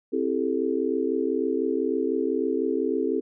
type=chord; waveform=sine; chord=A minor seventh; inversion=first; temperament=just; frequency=264 / 330 / 396 / 440 Hz; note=C4 / E4 / G4 / A4; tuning=+16 / +2 / +18 / 0 cents; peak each=-28 dBFS; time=0.12-3.21 s; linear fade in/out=20 ms; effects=none